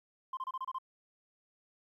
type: tone bursts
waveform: sine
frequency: 1046.5 Hz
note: C6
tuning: in tune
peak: -33 dBFS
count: 7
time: 0.33-0.785 s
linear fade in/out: 5 ms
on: 41 ms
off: 28 ms
effects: tanh soft clip ceiling -33 dBFS + 12-bit